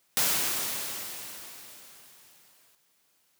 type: noise with exponential decay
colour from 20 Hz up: white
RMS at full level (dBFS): -24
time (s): 0.17-2.75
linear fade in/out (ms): 0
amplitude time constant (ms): 560
effects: white hiss -69 dBFS RMS until 3.39 s + high-pass 100 Hz 12 dB/octave